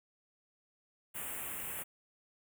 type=band-stop noise; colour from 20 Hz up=white; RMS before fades=-41 dBFS; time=1.14-1.84 s; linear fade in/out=20 ms; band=3000 to 7900 Hz; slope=48 dB/octave; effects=none